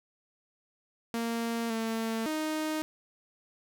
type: tone with pitch steps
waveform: sawtooth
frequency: 231.3 / 224.9 / 310.7 Hz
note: A#3 / A3 / D#4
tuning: -13 / +38 / -2 cents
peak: -26 dBFS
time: 1.14-2.82 s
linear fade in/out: 0 ms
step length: 560 ms
effects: none